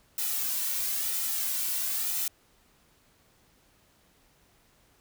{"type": "noise with flanger", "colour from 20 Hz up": "blue", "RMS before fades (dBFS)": -30, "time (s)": [0.18, 2.28], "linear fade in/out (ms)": 2, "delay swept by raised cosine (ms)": [1.8, 2.42], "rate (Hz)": 1, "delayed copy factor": -0.5, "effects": ["pink hiss -64 dBFS RMS until 5 s"]}